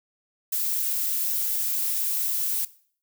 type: noise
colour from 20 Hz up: violet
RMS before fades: -26 dBFS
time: 0.52-2.65 s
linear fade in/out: 5 ms
effects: noise-tail reverb RT60 0.5 s tail -18 dB re dry